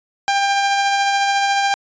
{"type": "tone with tremolo", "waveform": "sawtooth", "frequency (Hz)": 796, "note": "G5", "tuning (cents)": 26, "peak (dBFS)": -10, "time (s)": [0.28, 1.74], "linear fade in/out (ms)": 0, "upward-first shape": "sine", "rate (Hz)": 14, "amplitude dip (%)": 25, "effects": ["resampled to 16000 Hz"]}